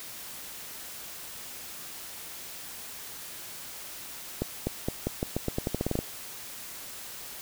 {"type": "accelerating click train", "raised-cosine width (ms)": 2, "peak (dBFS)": -14, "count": 15, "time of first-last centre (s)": [4.42, 5.99], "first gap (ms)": 250, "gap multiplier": 0.86, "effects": ["white hiss -42 dBFS RMS until 7.41 s"]}